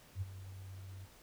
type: tone with ADSR envelope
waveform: sine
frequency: 95.2 Hz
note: F#2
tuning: 50 cents sharp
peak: -33 dBFS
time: 0.15-1.07 s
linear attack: 65 ms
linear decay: 27 ms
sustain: -13 dB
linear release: 32 ms
effects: pink hiss -61 dBFS RMS until 1.22 s